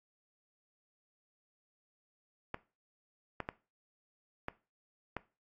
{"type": "clicks", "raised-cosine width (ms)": 0.5, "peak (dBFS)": -21, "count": 5, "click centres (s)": [2.544, 3.403, 3.489, 4.484, 5.167], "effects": ["noise-tail reverb RT60 0.3 s tail -18 dB re dry", "AAC 48 kbps"]}